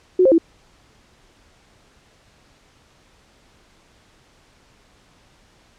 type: tone with pitch steps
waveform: sine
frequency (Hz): 367 / 529 / 331.2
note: F#4 / C5 / E4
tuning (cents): -14 / +19 / +8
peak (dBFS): -10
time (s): 0.19-0.382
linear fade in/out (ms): 5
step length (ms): 64
effects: pink hiss -55 dBFS RMS until 5.78 s + low-pass 7000 Hz 12 dB/octave